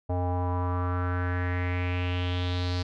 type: tone with low-pass filter sweep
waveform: square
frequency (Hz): 89.5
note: F2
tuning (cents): +43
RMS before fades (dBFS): -28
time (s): 0.09-2.83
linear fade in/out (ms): 10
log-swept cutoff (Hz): 720 to 4600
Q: 4.2
effects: none